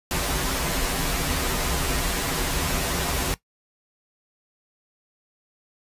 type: noise with comb filter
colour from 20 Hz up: pink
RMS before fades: -25 dBFS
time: 0.11-3.34 s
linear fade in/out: 0 ms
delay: 9.4 ms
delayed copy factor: -0.8
effects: noise-tail reverb RT60 0.1 s tail -17 dB re dry + resampled to 32000 Hz